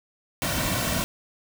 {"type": "noise with comb filter", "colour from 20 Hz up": "pink", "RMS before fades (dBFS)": -26, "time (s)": [0.42, 1.04], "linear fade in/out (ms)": 0, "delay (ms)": 2.4, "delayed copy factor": -0.65, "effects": []}